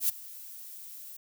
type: noise with ADSR envelope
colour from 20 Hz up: violet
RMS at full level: -24 dBFS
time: 0-1.17 s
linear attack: 87 ms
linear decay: 16 ms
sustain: -21 dB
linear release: 7 ms
effects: none